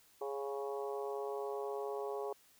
harmonic tone with a mistuned harmonic, 138.59 Hz, C#3, in tune, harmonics 3 / 4 / 5 / 6 / 7 / 8, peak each -39 / -45 / -47 / -47 / -51 / -50 dBFS, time 0.21-2.33 s, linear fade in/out 5 ms, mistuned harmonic 5, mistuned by +21 cents, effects white hiss -66 dBFS RMS until 2.59 s

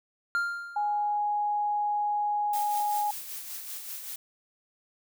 triangle tone with exponential decay, 1396.9 Hz, F6, in tune, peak -21 dBFS, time 0.35-1.18 s, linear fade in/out 0 ms, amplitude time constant 180 ms
sine tone, 830.6 Hz, G#5, in tune, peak -25 dBFS, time 0.76-3.11 s, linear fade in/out 5 ms
blue noise with tremolo, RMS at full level -37 dBFS, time 2.53-4.16 s, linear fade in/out 5 ms, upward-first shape sine, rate 5.2 Hz, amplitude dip 45%
effects none

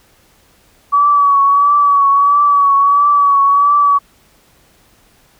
sine tone with vibrato, 1137 Hz, C#6, 44 cents sharp, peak -7 dBFS, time 0.92-3.99 s, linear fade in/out 20 ms, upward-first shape triangle, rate 1.5 Hz, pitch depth 44 cents each way, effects pink hiss -51 dBFS RMS until 5.39 s

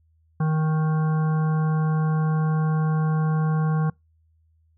harmonic tone, 156.5 Hz, D#3, 10 cents sharp, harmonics 1 / 3 / 5 / 7 / 9 / 10, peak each -19 / -35 / -35 / -36 / -41 / -44 dBFS, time 0.4-3.9 s, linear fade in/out 5 ms, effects noise-tail reverb RT60 0.2 s tail -26 dB re dry + added 80 Hz sine -59 dBFS peak until 4.77 s

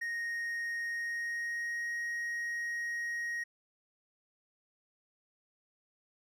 triangle tone with pitch glide, 1864.7 to 1880.9 Hz, A#6 to A#6, 0 to +15 cents, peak -32 dBFS, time 0.01-3.44 s, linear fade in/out 10 ms, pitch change +15 cents, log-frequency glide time 0.87-1.9 s, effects none

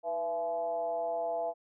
sine tone with frequency modulation, 672 Hz, E5, 33 cents sharp, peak -30 dBFS, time 0.03-1.54 s, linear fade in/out 50 ms, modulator 178 Hz, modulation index 0.77, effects none

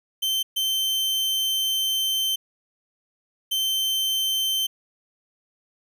40% pulse tone bursts at uneven times, 3102 Hz, G7, 19 cents flat, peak -21 dBFS, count 3, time 0.22-0.43 / 0.56-2.36 / 3.51-4.67 s, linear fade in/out 10 ms, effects none

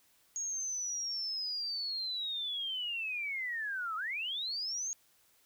sine linear two-way sweep, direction down then up, 6640 to 1244.5 to 6640 Hz, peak -34 dBFS, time 0.36-4.93 s, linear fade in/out 0 ms, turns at 3.96 s, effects white hiss -68 dBFS RMS until 5.45 s

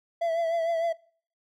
triangle tone with vibrato, 666 Hz, E5, 18 cents sharp, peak -22 dBFS, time 0.21-0.93 s, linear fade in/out 10 ms, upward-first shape triangle, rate 6.6 Hz, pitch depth 47 cents each way, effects noise-tail reverb RT60 0.5 s tail -24 dB re dry

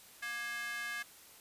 square tone with high-pass filter, 236.4 Hz, A#3, 24 cents sharp, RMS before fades -40 dBFS, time 0.22-1.03 s, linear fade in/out 10 ms, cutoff 1700 Hz, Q 3.6, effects white hiss -57 dBFS RMS until 1.4 s + resampled to 32000 Hz

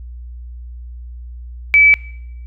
sine tone, 2300 Hz, D7, 37 cents flat, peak -6 dBFS, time 1.74-1.94 s, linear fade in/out 0 ms, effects noise-tail reverb RT60 0.8 s tail -22 dB re dry + added 60 Hz sine -29 dBFS peak until 2.46 s

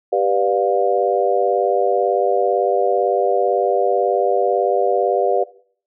sine chord, G dominant seventh, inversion none, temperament just, 392 / 490 / 588 / 705.6 Hz, G4 / B4 / D5 / F5, 0 / -14 / +2 / +18 cents, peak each -20 dBFS, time 0.12-5.44 s, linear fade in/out 10 ms, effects noise-tail reverb RT60 0.5 s tail -18 dB re dry

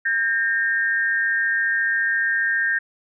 sine tone pair together, 1598.4 / 1833 Hz, G6 / A#6, +33 / -30 cents, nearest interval major second, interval 237 cents, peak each -21 dBFS, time 0.05-2.79 s, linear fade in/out 10 ms, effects none

